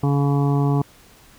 harmonic tone, 141.5 Hz, C#3, 36 cents sharp, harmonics 1 / 2 / 3 / 5 / 6 / 7 / 8, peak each -17 / -23 / -27 / -31 / -33 / -34 / -35 dBFS, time 0.03-0.82 s, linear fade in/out 5 ms, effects pink hiss -50 dBFS RMS until 1.38 s

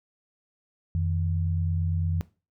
sine tone pair together, 88.28 / 157.3 Hz, F2 / D#3, +19 / +19 cents, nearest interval minor seventh, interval 1000 cents, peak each -24 / -30 dBFS, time 0.95-2.21 s, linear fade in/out 0 ms, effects noise-tail reverb RT60 0.3 s tail -18 dB re dry

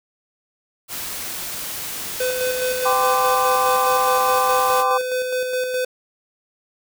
white noise, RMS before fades -29 dBFS, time 0.88-4.85 s, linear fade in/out 50 ms
square tone with tremolo, 506 Hz, B4, 42 cents sharp, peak -20 dBFS, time 2.2-5.85 s, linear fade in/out 5 ms, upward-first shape square, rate 4.8 Hz, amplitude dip 35%
sine chord, G suspended fourth, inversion none, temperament equal with one note detuned, 784 / 1032.1 / 1174.7 Hz, G5 / C6 / D6, 0 / -24 / 0 cents, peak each -21 dBFS, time 2.85-4.98 s, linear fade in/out 10 ms
effects none

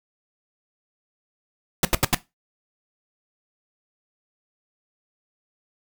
pink noise bursts, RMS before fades -17 dBFS, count 4, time 1.83-2.147 s, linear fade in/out 2 ms, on 20 ms, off 79 ms, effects noise-tail reverb RT60 0.2 s tail -17 dB re dry

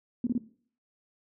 sine tone bursts, 241.4 Hz, B3, 39 cents flat, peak -24 dBFS, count 3, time 0.24-0.379 s, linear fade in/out 2 ms, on 29 ms, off 26 ms, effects noise-tail reverb RT60 0.5 s tail -17 dB re dry

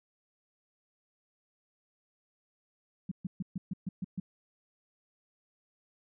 sine tone bursts, 185 Hz, F#3, in tune, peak -31 dBFS, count 8, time 3.09-4.2 s, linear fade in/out 5 ms, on 25 ms, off 130 ms, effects none

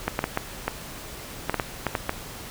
clicks, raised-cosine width 0.5 ms, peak -8 dBFS, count 11, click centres 0.08 / 0.191 / 0.241 / 0.374 / 0.68 / 1.496 / 1.543 / 1.598 / 1.867 / 1.952 / 2.094 s, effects pink hiss -39 dBFS RMS until 2.5 s

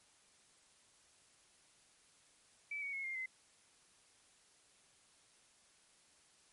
sine tone with pitch steps, 2307 / 2241 / 2178 / 2116 / 2055 Hz, D7 / C#7 / C#7 / C7 / C7, -31 / +18 / -31 / +19 / -32 cents, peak -39 dBFS, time 2.71-3.26 s, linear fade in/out 5 ms, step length 110 ms, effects white hiss -68 dBFS RMS until 6.52 s + MP3 48 kbps

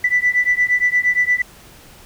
sine beating tone pair, 1975.5 / 1984.1 Hz, B6 / B6, 0 / +7 cents, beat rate 8.6 Hz, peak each -16 dBFS, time 0.04-1.42 s, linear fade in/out 5 ms, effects tanh soft clip ceiling -6 dBFS + pink hiss -44 dBFS RMS until 2.05 s

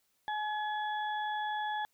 harmonic tone, 848 Hz, G#5, 36 cents sharp, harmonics 1 / 2 / 4, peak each -33 / -39 / -45 dBFS, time 0.28-1.85 s, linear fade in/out 0 ms, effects white hiss -75 dBFS RMS until 1.93 s

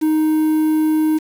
triangle tone with quantisation, 311.4 Hz, D#4, 2 cents sharp, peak -11 dBFS, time 0.01-1.19 s, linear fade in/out 20 ms, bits 6, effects none

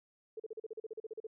sine tone bursts, 440 Hz, A4, in tune, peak -39 dBFS, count 14, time 0.37-1.269 s, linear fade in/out 5 ms, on 28 ms, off 39 ms, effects none

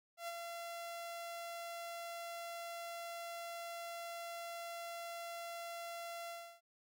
sawtooth tone with ADSR envelope, 682 Hz, F5, 41 cents flat, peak -36 dBFS, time 0.17-6.61 s, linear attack 110 ms, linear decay 30 ms, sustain -4 dB, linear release 320 ms, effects none

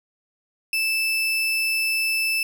35% pulse tone, 2637 Hz, E7, in tune, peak -19 dBFS, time 0.73-2.43 s, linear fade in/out 2 ms, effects none

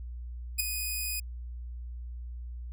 5% pulse tone with ADSR envelope, 2489 Hz, D#7, in tune, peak -13 dBFS, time 0.58-1.2 s, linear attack 19 ms, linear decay 11 ms, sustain -9 dB, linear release 6 ms, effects added 60 Hz sine -37 dBFS peak until 2.72 s

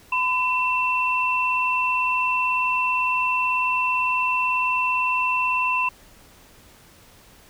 sine tone pair together, 1008 / 2691 Hz, B5 / E7, +35 / +35 cents, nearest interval octave + perfect fourth, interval 1700 cents, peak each -22 dBFS, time 0.12-5.89 s, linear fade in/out 5 ms, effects pink hiss -51 dBFS RMS until 7.49 s

